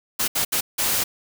white noise bursts at uneven times, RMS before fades -22 dBFS, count 4, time 0.19-0.28 / 0.35-0.45 / 0.52-0.61 / 0.78-1.04 s, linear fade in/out 10 ms, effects none

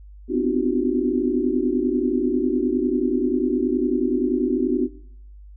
sine tone cluster, 249.3 / 259.4 / 301.5 / 350.5 / 381.5 Hz, B3 / C4 / D4 / F4 / G4, +16 / -15 / +46 / +6 / -47 cents, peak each -25 dBFS, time 0.28-4.89 s, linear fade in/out 50 ms, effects noise-tail reverb RT60 0.7 s tail -19 dB re dry + added 50 Hz sine -40 dBFS peak until 5.56 s

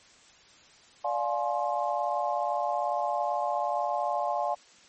sine chord, D half-diminished seventh, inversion none, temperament just, 587.3 / 704.8 / 845.8 / 1057.2 Hz, D5 / F5 / Ab5 / C6, 0 / +16 / +31 / +18 cents, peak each -32 / -30 / -31 / -34 dBFS, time 1.04-4.55 s, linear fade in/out 10 ms, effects white hiss -56 dBFS RMS until 4.88 s + MP3 32 kbps

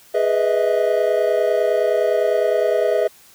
triangle chord, E major seventh, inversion first, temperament equal with one note detuned, 415.3 / 493.9 / 622.3 / 652.1 Hz, G#4 / B4 / D#5 / E5, 0 / 0 / 0 / -19 cents, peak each -19 dBFS, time 0.14-3.08 s, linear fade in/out 10 ms, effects white hiss -49 dBFS RMS until 3.34 s

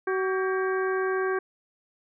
harmonic tone with a mistuned harmonic, 377.9 Hz, F#4, 37 cents sharp, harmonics 1 / 2 / 3 / 4 / 5 / 6, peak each -25 / -36 / -33 / -32 / -42 / -47 dBFS, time 0.07-1.39 s, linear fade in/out 5 ms, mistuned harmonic 4, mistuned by +84 cents, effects none

